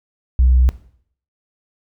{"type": "tone", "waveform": "sine", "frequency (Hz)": 62.9, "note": "B1", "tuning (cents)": 32, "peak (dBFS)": -8, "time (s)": [0.39, 0.69], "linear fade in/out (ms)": 0, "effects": ["noise-tail reverb RT60 0.6 s tail -17 dB re dry", "tanh soft clip ceiling -6 dBFS"]}